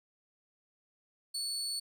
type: tone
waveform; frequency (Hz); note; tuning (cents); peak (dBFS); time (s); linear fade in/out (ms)
30% pulse; 4435; C#8; 0; -31; 1.34-1.8; 10
effects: none